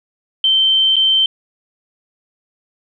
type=tone with dropouts; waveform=sine; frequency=3110 Hz; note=G7; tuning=14 cents flat; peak=-10 dBFS; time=0.44-1.26 s; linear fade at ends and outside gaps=2 ms; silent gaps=0.958-0.965 s; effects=none